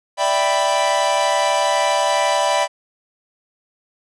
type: chord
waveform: 45% pulse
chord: E minor seventh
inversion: third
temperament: equal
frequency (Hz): 587.3 / 659.3 / 784 / 987.8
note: D5 / E5 / G5 / B5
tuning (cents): 0 / 0 / 0 / 0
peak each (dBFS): -21 / -22 / -22 / -20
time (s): 0.17-2.68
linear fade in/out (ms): 50
effects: resampled to 22050 Hz